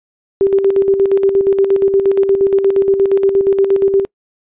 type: tone with tremolo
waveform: sine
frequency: 392 Hz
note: G4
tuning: in tune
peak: -7 dBFS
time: 0.41-4.05 s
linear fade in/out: 0 ms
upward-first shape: square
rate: 8.5 Hz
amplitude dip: 55%
effects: noise-tail reverb RT60 0.1 s tail -26 dB re dry + resampled to 8000 Hz